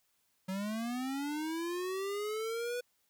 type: linear sweep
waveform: square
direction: up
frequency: 185 to 493.9 Hz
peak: -35 dBFS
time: 0.48-2.81 s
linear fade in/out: 10 ms
effects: white hiss -75 dBFS RMS until 3.09 s